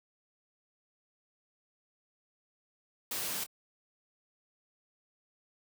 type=noise with echo; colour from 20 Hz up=white; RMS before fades=-36 dBFS; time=3.11-3.44 s; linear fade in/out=5 ms; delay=25 ms; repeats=1; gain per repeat=-11 dB; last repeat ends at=3.465 s; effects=high-pass 100 Hz 12 dB/octave